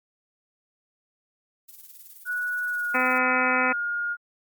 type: noise with tremolo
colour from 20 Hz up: violet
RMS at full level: -43 dBFS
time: 1.68-3.19 s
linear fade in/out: 10 ms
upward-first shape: triangle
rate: 19 Hz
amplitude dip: 75%
type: tone with pitch glide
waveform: sine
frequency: 1468 to 1422.9 Hz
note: F#6 to F6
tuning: -14 to +32 cents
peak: -25 dBFS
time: 2.25-4.17 s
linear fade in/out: 50 ms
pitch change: -54 cents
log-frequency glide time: 2.66-3.09 s
type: harmonic tone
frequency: 254.6 Hz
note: C4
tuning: 47 cents flat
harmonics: 1 / 2 / 3 / 4 / 5 / 7 / 8 / 9 / 10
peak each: -30 / -30 / -30 / -30 / -30 / -30 / -30 / -30 / -30 dBFS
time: 2.94-3.73 s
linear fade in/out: 10 ms
effects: Opus 48 kbps